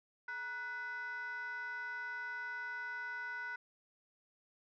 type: tone with frequency modulation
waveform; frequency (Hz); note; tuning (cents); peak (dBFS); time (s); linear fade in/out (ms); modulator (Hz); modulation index
sine; 1480; F#6; 0; -38; 0.28-3.56; 5; 526; 0.69
effects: tanh soft clip ceiling -37 dBFS